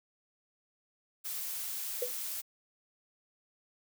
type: noise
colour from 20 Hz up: blue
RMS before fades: -38 dBFS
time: 1.24-2.42 s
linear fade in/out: 20 ms
type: tone with exponential decay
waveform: sine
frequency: 493.9 Hz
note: B4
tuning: in tune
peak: -27 dBFS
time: 2.02-2.13 s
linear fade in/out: 5 ms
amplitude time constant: 22 ms
effects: none